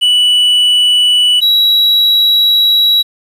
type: tone pair in turn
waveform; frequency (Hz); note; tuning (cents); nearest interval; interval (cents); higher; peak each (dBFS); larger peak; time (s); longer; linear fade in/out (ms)
triangle; 2960 / 3886; F#7 / B7; 0 / -29; perfect fourth; 471; second; -5; neither; 0.01-1.41 / 1.41-3.03; second; 20
effects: resampled to 32000 Hz + 7-bit